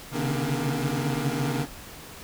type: tone cluster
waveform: 25% pulse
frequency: 131.2 / 138.1 / 143.3 / 152.7 / 236.9 Hz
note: C3 / C#3 / D3 / D#3 / A#3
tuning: +5 / -6 / -42 / -32 / +28 cents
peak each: -28 dBFS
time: 0.11-1.67 s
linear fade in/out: 50 ms
effects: pink hiss -43 dBFS RMS until 2.23 s